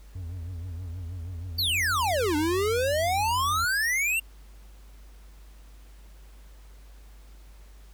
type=tone with vibrato; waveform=triangle; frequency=87.31 Hz; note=F2; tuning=in tune; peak=-31 dBFS; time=0.15-3.65 s; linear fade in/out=5 ms; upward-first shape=triangle; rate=6.3 Hz; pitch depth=150 cents each way
type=exponential two-way sweep; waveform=square; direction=down then up; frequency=4699 to 291.5 to 2807 Hz; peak=-24 dBFS; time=1.58-4.2 s; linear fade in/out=10 ms; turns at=2.36 s
effects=added 50 Hz sine -46 dBFS peak until 7.93 s + pink hiss -59 dBFS RMS until 7.93 s